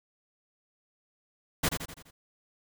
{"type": "noise with echo", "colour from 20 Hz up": "pink", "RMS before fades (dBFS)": -26, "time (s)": [1.63, 1.69], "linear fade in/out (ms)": 10, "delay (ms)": 84, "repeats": 5, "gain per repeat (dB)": -6, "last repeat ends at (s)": 2.11, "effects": []}